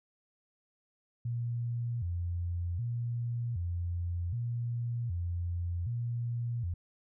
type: tone with vibrato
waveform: sine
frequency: 101.6 Hz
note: G#2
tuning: 38 cents flat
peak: -31 dBFS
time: 1.25-6.74 s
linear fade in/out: 5 ms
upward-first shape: square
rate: 0.65 Hz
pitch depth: 270 cents each way
effects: none